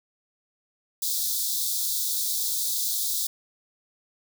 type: high-pass noise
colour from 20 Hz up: white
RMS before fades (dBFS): -27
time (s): 1.02-3.27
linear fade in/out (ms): 5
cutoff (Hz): 3500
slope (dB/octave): 96
effects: none